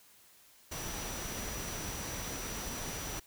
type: tone in noise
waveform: sine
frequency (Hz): 5870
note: F#8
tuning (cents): -15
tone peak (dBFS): -45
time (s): 0.71-3.2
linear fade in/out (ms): 10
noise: pink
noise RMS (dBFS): -40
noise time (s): 0.71-3.2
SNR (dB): -8
effects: white hiss -61 dBFS RMS until 3.26 s